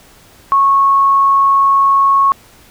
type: tone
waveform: sine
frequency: 1100 Hz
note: C#6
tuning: 14 cents flat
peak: -7 dBFS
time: 0.52-2.32 s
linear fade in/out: 0 ms
effects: pink hiss -44 dBFS RMS until 2.7 s